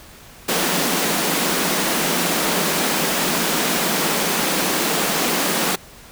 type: high-pass noise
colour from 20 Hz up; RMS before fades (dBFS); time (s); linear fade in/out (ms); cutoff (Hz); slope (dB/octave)
pink; -20; 0.48-5.76; 10; 160; 96
effects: pink hiss -43 dBFS RMS until 6.11 s

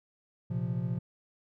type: chord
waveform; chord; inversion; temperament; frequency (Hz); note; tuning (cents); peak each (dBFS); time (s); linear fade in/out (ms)
triangle; Bb suspended second; none; equal; 116.54 / 130.81 / 174.61; Bb2 / C3 / F3; 0 / 0 / 0; -32; 0.5-0.99; 10
effects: none

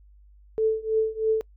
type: tone with tremolo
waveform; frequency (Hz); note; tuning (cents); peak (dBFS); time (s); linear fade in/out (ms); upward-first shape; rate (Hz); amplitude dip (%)
sine; 440; A4; 0; -17; 0.58-1.41; 0; triangle; 3.1; 95
effects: noise-tail reverb RT60 0.1 s tail -26 dB re dry + added 50 Hz sine -50 dBFS peak until 1.56 s

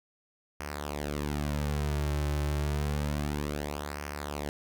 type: tone with flanger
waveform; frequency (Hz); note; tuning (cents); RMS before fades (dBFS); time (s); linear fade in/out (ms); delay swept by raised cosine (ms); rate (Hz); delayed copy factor
sawtooth; 73.42; D2; 0; -32; 0.6-4.49; 0; 0.26 to 4.26; 0.29; -0.7
effects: none

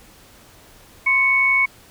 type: tone pair together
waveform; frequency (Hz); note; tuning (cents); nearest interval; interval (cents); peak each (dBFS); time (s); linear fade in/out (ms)
sine; 1046.5 / 2217; C6 / C#7; 0 / 0; octave + minor second; 1300; -24 / -14; 1.06-1.66; 10
effects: pink hiss -48 dBFS RMS until 1.9 s

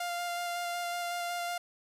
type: tone with vibrato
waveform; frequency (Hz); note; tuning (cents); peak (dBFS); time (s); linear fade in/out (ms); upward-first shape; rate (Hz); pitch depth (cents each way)
sawtooth; 698.5; F5; 0; -29; 0-1.58; 5; square; 5.4; 9
effects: resampled to 32000 Hz + 10-bit

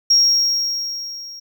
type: tone with level ramp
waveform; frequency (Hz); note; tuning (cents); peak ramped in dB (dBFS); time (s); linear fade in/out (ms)
triangle; 5588; F8; 0; -6 to -32; 0.1-1.4; 10
effects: tanh soft clip ceiling -7 dBFS

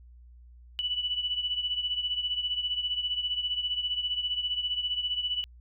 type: beating tone pair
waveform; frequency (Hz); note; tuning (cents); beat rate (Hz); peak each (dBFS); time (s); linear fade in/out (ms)
sine; 2960 / 2975; F#7 / F#7; 0 / +9; 15; -29 / -34; 0.79-5.44; 0
effects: added 60 Hz sine -49 dBFS peak until 5.6 s

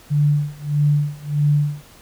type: tone with tremolo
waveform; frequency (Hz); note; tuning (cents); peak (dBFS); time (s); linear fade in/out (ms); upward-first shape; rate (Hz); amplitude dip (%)
sine; 146.83; D3; 0; -12; 0.1-1.82; 20; sine; 1.6; 95
effects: pink hiss -47 dBFS RMS until 2.01 s

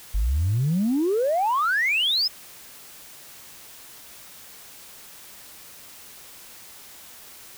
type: exponential sweep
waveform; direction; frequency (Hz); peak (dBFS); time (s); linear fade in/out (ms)
sine; up; 45.59 to 5274; -18; 0.14-2.28; 10
effects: tanh soft clip ceiling -16 dBFS + white hiss -45 dBFS RMS until 7.57 s

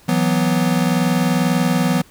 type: chord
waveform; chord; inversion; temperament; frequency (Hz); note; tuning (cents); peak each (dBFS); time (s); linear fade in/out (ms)
square; E suspended second; none; equal; 164.81 / 185 / 246.9; E3 / F#3 / B3; 0 / 0 / 0; -20; 0.08-2.02; 10
effects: pink hiss -49 dBFS RMS until 2.1 s

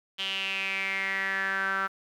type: tone with band-pass filter sweep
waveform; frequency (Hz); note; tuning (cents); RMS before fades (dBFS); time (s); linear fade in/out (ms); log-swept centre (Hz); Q
sawtooth; 193.3; G3; -24; -30; 0.18-1.88; 20; 3100 to 1400; 6.9
effects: 10-bit

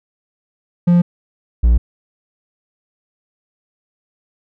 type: tone pair in turn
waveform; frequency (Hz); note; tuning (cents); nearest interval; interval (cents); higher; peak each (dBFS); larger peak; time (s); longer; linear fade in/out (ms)
triangle; 174.61 / 58.27; F3 / A#1; 0 / 0; octave + perfect fifth; 1900; first; -6; neither; 0.87-1.02 / 1.63-1.78; neither; 10
effects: none

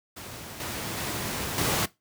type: noise with level steps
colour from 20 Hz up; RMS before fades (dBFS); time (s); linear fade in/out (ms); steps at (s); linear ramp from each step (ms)
pink; -40 / -33 / -31 / -25; 0.16-1.86; 10; 0.6 / 0.97 / 1.58; 2
effects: noise-tail reverb RT60 0.2 s tail -19 dB re dry + high-pass 80 Hz 12 dB/octave

